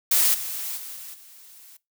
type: noise with level steps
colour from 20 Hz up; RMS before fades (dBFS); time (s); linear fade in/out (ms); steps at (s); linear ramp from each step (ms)
blue; -19 / -31 / -37 / -39 / -48; 0.11-1.77; 5; 0.33 / 0.76 / 0.94 / 1.13; 20
effects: noise-tail reverb RT60 0.2 s tail -20 dB re dry